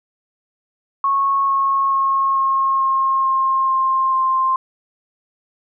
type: tone with pitch steps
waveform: sine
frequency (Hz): 1099 / 1092 / 1085.1 / 1078.2 / 1071.4 / 1064.6 / 1057.9 / 1051.2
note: C#6 / C#6 / C#6 / C#6 / C6 / C6 / C6 / C6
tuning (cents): -15 / -26 / -37 / -48 / +41 / +30 / +19 / +8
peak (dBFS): -14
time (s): 1.04-4.56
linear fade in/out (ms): 2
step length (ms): 440
effects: none